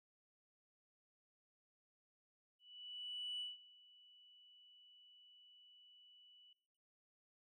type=tone with ADSR envelope; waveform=sine; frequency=2960 Hz; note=F#7; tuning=in tune; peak=-40 dBFS; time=2.59-6.53 s; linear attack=810 ms; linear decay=170 ms; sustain=-23 dB; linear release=3 ms; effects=noise-tail reverb RT60 0.9 s tail -22 dB re dry + tanh soft clip ceiling -38 dBFS